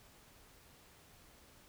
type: silence
effects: pink hiss -62 dBFS RMS until 1.68 s